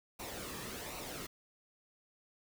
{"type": "noise with flanger", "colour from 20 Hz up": "pink", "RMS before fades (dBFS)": -44, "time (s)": [0.19, 1.27], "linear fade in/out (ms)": 10, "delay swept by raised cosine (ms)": [0.6, 1.4], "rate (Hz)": 1.3, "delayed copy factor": -0.55, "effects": []}